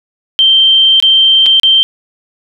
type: tone with dropouts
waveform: sine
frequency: 3136 Hz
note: G7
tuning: in tune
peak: -4 dBFS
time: 0.39-1.83 s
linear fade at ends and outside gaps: 0 ms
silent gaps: 1.001-1.025 / 1.46-1.464 / 1.598-1.633 s
effects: none